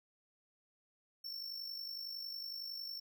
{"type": "tone with amplitude modulation", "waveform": "square", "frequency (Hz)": 5420, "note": "E8", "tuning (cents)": 47, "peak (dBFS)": -40, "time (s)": [1.24, 3], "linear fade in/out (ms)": 10, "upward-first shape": "sine", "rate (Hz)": 50.9, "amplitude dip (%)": 55, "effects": []}